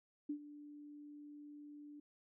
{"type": "tone with ADSR envelope", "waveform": "sine", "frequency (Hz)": 293.7, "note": "D4", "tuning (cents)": 0, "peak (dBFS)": -36, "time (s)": [0.29, 2], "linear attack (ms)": 8, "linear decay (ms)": 83, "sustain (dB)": -15, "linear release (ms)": 5, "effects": []}